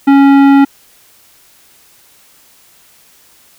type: tone with tanh clipping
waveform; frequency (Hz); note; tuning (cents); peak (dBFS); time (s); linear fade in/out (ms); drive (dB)
sine; 277.2; C#4; 0; -5; 0.07-0.65; 10; 15
effects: white hiss -46 dBFS RMS until 3.58 s